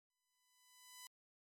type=tone with exponential growth; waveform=5% pulse; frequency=999 Hz; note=B5; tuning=20 cents sharp; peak=-39 dBFS; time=0.1-1.07 s; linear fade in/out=2 ms; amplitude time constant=210 ms; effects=MP3 96 kbps